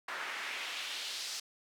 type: noise with band-pass filter sweep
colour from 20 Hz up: pink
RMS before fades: -40 dBFS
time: 0.08-1.4 s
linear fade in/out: 5 ms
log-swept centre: 1500 to 5300 Hz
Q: 1.6
effects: high-pass 300 Hz 12 dB/octave